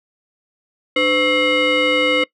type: tone with frequency modulation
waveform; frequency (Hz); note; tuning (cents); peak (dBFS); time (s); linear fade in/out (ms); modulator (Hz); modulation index
sine; 1318; E6; -1; -12; 0.96-2.24; 5; 808; 2
effects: noise-tail reverb RT60 0.1 s tail -22 dB re dry + tanh soft clip ceiling -10 dBFS